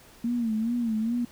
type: tone with vibrato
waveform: sine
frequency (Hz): 229.2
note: A#3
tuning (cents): -29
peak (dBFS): -24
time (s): 0.24-1.25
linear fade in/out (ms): 5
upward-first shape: sine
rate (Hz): 2.4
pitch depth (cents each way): 99
effects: pink hiss -53 dBFS RMS until 1.31 s